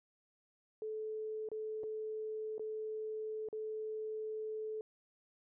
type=tone with dropouts; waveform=sine; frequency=434.1 Hz; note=A4; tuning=23 cents flat; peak=-38 dBFS; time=0.82-4.81 s; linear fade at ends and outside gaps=1 ms; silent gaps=1.488-1.516 / 1.834-1.838 / 2.581-2.595 / 3.487-3.528 s; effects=none